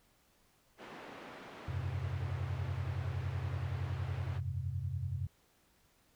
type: band-pass noise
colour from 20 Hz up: pink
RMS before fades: -50 dBFS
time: 0.77-4.41 s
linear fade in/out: 50 ms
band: 250 to 2300 Hz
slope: 12 dB/octave
type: chord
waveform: sine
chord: F suspended second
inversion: none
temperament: equal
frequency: 87.31 / 98 / 130.81 Hz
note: F2 / G2 / C3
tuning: 0 / 0 / 0 cents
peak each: -39 dBFS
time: 1.68-5.27 s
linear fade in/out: 5 ms
effects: pink hiss -70 dBFS RMS until 6.15 s